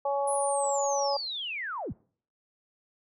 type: harmonic tone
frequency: 280 Hz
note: C#4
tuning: 18 cents sharp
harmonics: 2 / 3 / 4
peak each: -28 / -29 / -37 dBFS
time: 0.05-1.17 s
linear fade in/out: 5 ms
type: linear sweep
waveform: sine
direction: down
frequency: 10320 to 38.89 Hz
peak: -32 dBFS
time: 0.27-1.93 s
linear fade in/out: 10 ms
effects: noise-tail reverb RT60 0.5 s tail -24 dB re dry